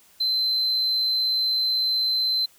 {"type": "tone", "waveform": "triangle", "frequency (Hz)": 4079, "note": "C8", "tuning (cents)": -45, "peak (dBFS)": -18, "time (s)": [0.2, 2.46], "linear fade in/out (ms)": 10, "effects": ["tanh soft clip ceiling -16 dBFS", "white hiss -56 dBFS RMS until 2.58 s"]}